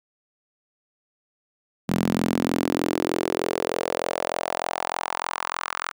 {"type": "tone with high-pass filter sweep", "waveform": "sawtooth", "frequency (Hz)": 43.28, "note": "F1", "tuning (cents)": -15, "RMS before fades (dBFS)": -26, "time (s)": [1.88, 5.92], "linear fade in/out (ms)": 20, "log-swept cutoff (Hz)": [190, 1300], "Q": 2.9, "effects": []}